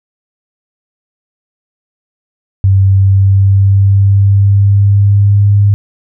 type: tone with pitch glide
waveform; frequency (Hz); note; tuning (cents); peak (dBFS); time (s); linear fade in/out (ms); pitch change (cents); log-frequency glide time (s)
sine; 96.8 to 101.55; G2 to G#2; -21 to -38; -4; 2.64-5.74; 0; +83; 2.86-5.5
effects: none